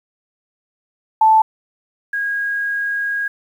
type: tone pair in turn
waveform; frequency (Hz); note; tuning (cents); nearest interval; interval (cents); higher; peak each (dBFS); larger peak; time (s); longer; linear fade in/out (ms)
sine; 878 / 1638.4; A5 / G#6; -4 / -24; major seventh; 1080; second; -8 / -18; first; 1.21-1.42 / 2.13-3.28; second; 5
effects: 8-bit